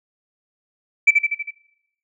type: tone with echo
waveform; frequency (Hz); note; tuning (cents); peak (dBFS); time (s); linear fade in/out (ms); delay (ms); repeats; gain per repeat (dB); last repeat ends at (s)
sine; 2320; D7; -22; -6; 1.07-1.11; 10; 80; 5; -4; 1.51
effects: noise-tail reverb RT60 0.8 s tail -19 dB re dry + tanh soft clip ceiling -4 dBFS